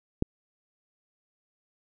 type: click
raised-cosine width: 3 ms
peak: -11 dBFS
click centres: 0.224 s
effects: none